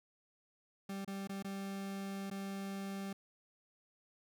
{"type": "tone with dropouts", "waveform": "40% pulse", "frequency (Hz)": 196, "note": "G3", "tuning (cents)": 0, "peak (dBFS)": -39, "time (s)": [0.89, 3.13], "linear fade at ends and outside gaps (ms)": 5, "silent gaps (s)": [[1.048, 1.076], [1.274, 1.293], [1.426, 1.445], [2.301, 2.311]], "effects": []}